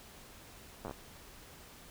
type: slowing click train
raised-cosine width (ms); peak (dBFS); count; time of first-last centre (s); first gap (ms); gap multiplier
1; -27; 6; 0.85-0.911; 9; 1.15
effects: pink hiss -54 dBFS RMS until 1.9 s